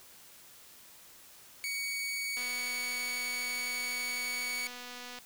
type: tone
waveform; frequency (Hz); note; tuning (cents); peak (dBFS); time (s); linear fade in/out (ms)
sawtooth; 2244; C#7; +21; -30; 1.64-4.67; 0
type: click train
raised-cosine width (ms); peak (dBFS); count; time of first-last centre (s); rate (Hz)
0.2; -28; 694; 2.37-5.187; 246
effects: white hiss -55 dBFS RMS until 5.25 s